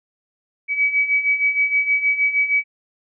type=beating tone pair; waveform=sine; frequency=2274 / 2280.4 Hz; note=C#7 / C#7; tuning=+44 / +48 cents; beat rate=6.4 Hz; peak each=-22 / -17 dBFS; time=0.68-2.64 s; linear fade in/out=50 ms; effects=none